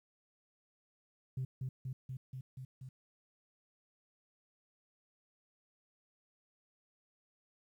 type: tone with echo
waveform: sine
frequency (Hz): 130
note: C3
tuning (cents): -11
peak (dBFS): -33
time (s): 1.37-1.45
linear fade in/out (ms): 5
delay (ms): 240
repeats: 6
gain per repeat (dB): -2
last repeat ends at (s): 2.89
effects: tanh soft clip ceiling -32 dBFS + 12-bit